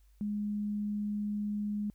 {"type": "tone", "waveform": "sine", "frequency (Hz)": 207.7, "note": "G#3", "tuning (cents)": 0, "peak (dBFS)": -31, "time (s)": [0.21, 1.9], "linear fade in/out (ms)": 0, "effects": ["added 50 Hz sine -59 dBFS peak until 1.94 s", "white hiss -75 dBFS RMS until 1.94 s"]}